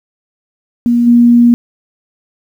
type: tone with level steps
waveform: sine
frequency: 238.4 Hz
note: A#3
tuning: 39 cents sharp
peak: -7 / -3 dBFS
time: 0.86-1.54 s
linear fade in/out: 0 ms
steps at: 1.06 s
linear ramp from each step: 20 ms
effects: 7-bit